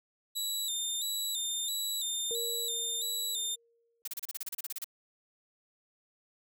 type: tone with vibrato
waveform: 20% pulse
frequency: 3763 Hz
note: A#7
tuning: 16 cents sharp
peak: -26 dBFS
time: 0.35-3.56 s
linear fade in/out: 20 ms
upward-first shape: square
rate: 1.5 Hz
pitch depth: 69 cents each way
type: tone with exponential decay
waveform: sine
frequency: 465.8 Hz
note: A#4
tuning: 1 cent flat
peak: -35 dBFS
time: 2.31-4.02 s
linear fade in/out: 0 ms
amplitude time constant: 370 ms
type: noise bursts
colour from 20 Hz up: blue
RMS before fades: -37 dBFS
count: 14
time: 4.05-4.844 s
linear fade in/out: 5 ms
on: 27 ms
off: 32 ms
effects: none